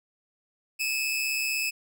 sawtooth tone pair together, 2470 / 2606 Hz, D#7 / E7, -13 / -20 cents, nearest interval minor second, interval 93 cents, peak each -29 / -24 dBFS, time 0.79-1.71 s, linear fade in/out 20 ms, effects none

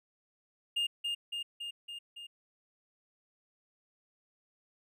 triangle tone with echo, 2825 Hz, F7, 19 cents sharp, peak -27 dBFS, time 0.76-0.87 s, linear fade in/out 10 ms, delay 280 ms, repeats 5, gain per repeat -3 dB, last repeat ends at 2.27 s, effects none

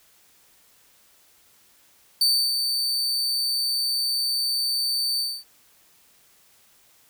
40% pulse tone with ADSR envelope, 4565 Hz, D8, 50 cents flat, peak -15 dBFS, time 2.21-5.44 s, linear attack 4 ms, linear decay 300 ms, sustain -6 dB, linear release 250 ms, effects white hiss -58 dBFS RMS until 7.09 s

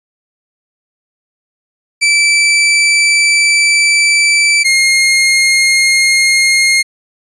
sawtooth tone pair in turn, 2323 / 2136 Hz, D7 / C7, -20 / +35 cents, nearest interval minor second, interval 145 cents, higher first, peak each -4 dBFS, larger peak neither, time 2.01-4.64 / 4.64-6.83 s, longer first, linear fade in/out 20 ms, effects resampled to 24000 Hz

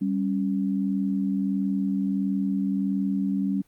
sine tone pair together, 195.7 / 277.2 Hz, G3 / C#4, -3 / 0 cents, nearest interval tritone, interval 603 cents, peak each -24 / -27 dBFS, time 0.01-3.62 s, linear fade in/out 10 ms, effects pink hiss -64 dBFS RMS until 3.67 s + Opus 32 kbps

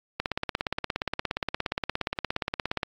click train, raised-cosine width 0.3 ms, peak -11 dBFS, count 46, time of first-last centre 0.2-2.832 s, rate 17.1 Hz, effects AAC 48 kbps

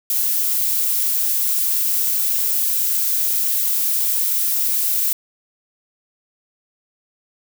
violet noise, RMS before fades -19 dBFS, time 0.1-5.13 s, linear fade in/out 2 ms, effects none

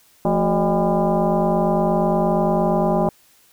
sine tone with frequency modulation, 220.3 Hz, A3, 2 cents sharp, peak -15 dBFS, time 0.25-3.09 s, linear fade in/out 2 ms, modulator 196 Hz, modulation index 3.5, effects white hiss -55 dBFS RMS until 3.52 s

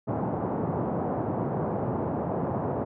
pink band-pass noise, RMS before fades -29 dBFS, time 0.07-2.85 s, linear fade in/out 20 ms, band 110 to 940 Hz, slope 24 dB/octave, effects none

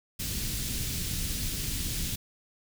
pink band-stop noise, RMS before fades -32 dBFS, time 0.19-2.16 s, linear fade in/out 10 ms, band 200 to 3400 Hz, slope 12 dB/octave, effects none

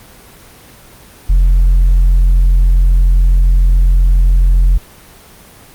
triangle tone with tanh clipping, 43.65 Hz, F1, in tune, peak -6 dBFS, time 1.29-4.78 s, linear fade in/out 10 ms, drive 7 dB, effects pink hiss -39 dBFS RMS until 5.74 s + Opus 24 kbps

